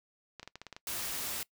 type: clicks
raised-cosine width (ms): 0.2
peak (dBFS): -27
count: 8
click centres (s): 0.397 / 0.43 / 0.476 / 0.556 / 0.616 / 0.667 / 0.727 / 0.765
type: noise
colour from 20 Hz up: white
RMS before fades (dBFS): -37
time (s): 0.87-1.43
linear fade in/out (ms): 2
effects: noise-tail reverb RT60 0.1 s tail -22 dB re dry